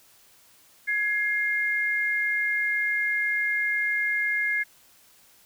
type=tone pair together; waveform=sine; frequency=1673 / 2121 Hz; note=G#6 / C7; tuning=+12 / +23 cents; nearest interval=major third; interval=411 cents; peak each=-26 / -25 dBFS; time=0.87-4.64 s; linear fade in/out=20 ms; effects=white hiss -57 dBFS RMS until 5.45 s